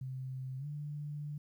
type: tone with pitch glide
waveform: sine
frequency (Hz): 130.7 to 147.56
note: C3 to D3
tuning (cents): -1 to +9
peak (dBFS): -38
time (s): 0.01-1.38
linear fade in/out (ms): 5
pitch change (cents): +210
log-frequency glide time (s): 0.58-0.66
effects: 12-bit